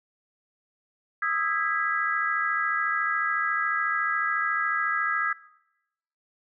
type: chord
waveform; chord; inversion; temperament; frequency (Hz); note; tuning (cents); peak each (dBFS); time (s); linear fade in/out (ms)
sine; E major seventh; third; equal with one note detuned; 1244.5 / 1318.5 / 1645.9 / 1975.5; D#6 / E6 / G#6 / B6; 0 / 0 / -16 / 0; -30 / -30 / -27 / -32; 1.22-5.33; 5
effects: noise-tail reverb RT60 0.9 s tail -20 dB re dry